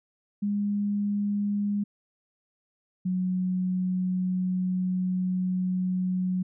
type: tone pair in turn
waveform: sine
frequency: 204.2 / 183.8 Hz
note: G#3 / F#3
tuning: -29 / -11 cents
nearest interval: major second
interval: 182 cents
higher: first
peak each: -24 dBFS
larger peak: neither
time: 0.42-1.84 / 3.05-6.43 s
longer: second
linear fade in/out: 10 ms
effects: none